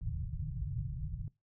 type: low-pass noise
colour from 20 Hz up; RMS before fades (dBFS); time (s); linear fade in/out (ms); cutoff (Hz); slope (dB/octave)
white; -38; 0.01-1.28; 2; 160; 96
effects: noise-tail reverb RT60 0.2 s tail -20 dB re dry